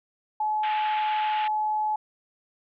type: tone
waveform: sine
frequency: 855 Hz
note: A5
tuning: 50 cents flat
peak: -23 dBFS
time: 0.4-1.96 s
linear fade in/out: 5 ms
type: band-pass noise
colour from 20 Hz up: white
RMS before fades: -36 dBFS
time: 0.63-1.48 s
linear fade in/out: 5 ms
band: 1200 to 3200 Hz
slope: 48 dB/octave
effects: none